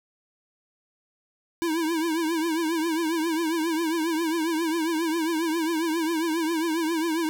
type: tone with vibrato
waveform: square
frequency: 325.6 Hz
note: E4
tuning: 21 cents flat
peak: -24 dBFS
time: 1.62-7.29 s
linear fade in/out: 0 ms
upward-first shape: triangle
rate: 7.4 Hz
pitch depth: 110 cents each way
effects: none